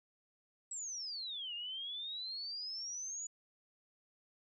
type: exponential two-way sweep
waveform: sine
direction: down then up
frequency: 7902 to 2794 to 6950 Hz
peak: -40 dBFS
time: 0.71-3.27 s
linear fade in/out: 5 ms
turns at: 1.54 s
effects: none